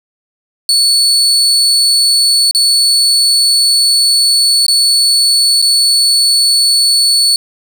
35% pulse tone with dropouts, 4435 Hz, C#8, in tune, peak -6 dBFS, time 0.69-7.36 s, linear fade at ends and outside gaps 1 ms, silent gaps 2.511-2.548 / 4.665-4.682 / 5.617-5.624 s, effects none

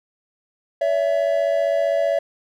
triangle tone pair together, 567 / 662.4 Hz, C#5 / E5, +39 / +8 cents, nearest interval minor third, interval 269 cents, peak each -18 dBFS, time 0.81-2.19 s, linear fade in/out 5 ms, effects none

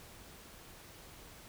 silence, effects pink hiss -54 dBFS RMS until 1.48 s

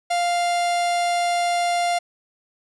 45% pulse tone, 698.5 Hz, F5, in tune, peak -19 dBFS, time 0.1-1.99 s, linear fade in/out 10 ms, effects resampled to 24000 Hz

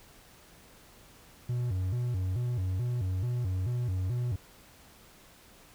triangle tone with vibrato, 106.5 Hz, G#2, 44 cents sharp, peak -26 dBFS, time 1.49-4.36 s, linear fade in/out 5 ms, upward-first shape square, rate 2.3 Hz, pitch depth 240 cents each way, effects pink hiss -56 dBFS RMS until 5.74 s

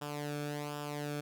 sawtooth tone with flanger, 146.83 Hz, D3, in tune, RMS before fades -39 dBFS, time 0.01-1.21 s, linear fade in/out 10 ms, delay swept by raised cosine 0.47 to 1.03 ms, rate 1.3 Hz, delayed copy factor -0.7, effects none

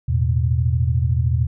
sine chord, E suspended fourth, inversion none, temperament equal, 82.41 / 110 / 123.47 Hz, E2 / A2 / B2, 0 / 0 / 0 cents, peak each -19 / -23 / -19 dBFS, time 0.08-1.47 s, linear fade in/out 10 ms, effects none

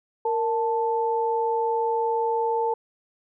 sine tone pair together, 462.8 / 880 Hz, A#4 / A5, -13 / 0 cents, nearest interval major seventh, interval 1113 cents, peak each -24 dBFS, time 0.25-2.74 s, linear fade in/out 5 ms, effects none

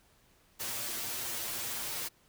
white noise with comb filter, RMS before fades -37 dBFS, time 0.59-2.09 s, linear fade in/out 20 ms, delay 8.6 ms, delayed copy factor +1, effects pink hiss -66 dBFS RMS until 2.28 s

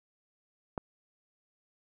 click, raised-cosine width 1 ms, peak -19 dBFS, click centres 0.778 s, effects none

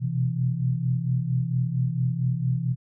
sine tone cluster, 123.4 / 127.8 / 166.1 Hz, B2 / C3 / E3, -1 / -40 / +13 cents, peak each -29 / -24 / -28 dBFS, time 0-2.76 s, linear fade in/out 50 ms, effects none

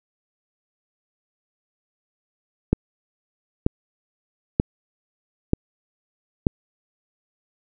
click train, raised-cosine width 3 ms, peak -3 dBFS, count 5, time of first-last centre 2.73-6.468 s, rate 1.07 Hz, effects none

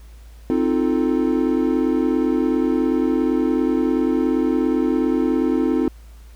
triangle chord, F dominant seventh, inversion second, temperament equal with one note detuned, 261.6 / 312 / 349.2 / 440 Hz, C4 / Eb4 / F4 / A4, 0 / +5 / 0 / 0 cents, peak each -18 / -19 / -21 / -24 dBFS, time 0.5-5.88 s, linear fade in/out 0 ms, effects added 56 Hz sine -39 dBFS peak until 6.35 s + pink hiss -54 dBFS RMS until 6.35 s

